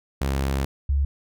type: tone pair in turn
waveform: sawtooth / sine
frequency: 67.9 / 69.93 Hz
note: C#2 / C#2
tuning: -35 / +16 cents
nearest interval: minor second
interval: 51 cents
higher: second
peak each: -18 dBFS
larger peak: neither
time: 0.21-0.65 / 0.89-1.05 s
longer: first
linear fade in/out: 5 ms
effects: none